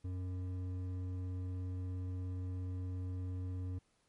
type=tone with hard clipping; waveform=triangle; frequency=91.7 Hz; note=F#2; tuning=15 cents flat; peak=-39 dBFS; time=0.04-3.79 s; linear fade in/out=10 ms; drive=12 dB; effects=pink hiss -75 dBFS RMS until 4.08 s + MP3 48 kbps